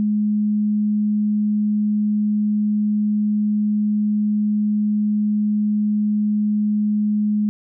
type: tone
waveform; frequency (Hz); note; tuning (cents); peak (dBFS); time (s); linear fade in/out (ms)
sine; 210; G#3; +19; -16; 0-7.49; 0
effects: none